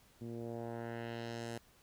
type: tone with low-pass filter sweep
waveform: 10% pulse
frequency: 116.54 Hz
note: A#2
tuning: in tune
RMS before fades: -43 dBFS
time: 0.21-1.58 s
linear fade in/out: 5 ms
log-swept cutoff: 260 to 11000 Hz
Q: 1.2
effects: pink hiss -66 dBFS RMS until 1.82 s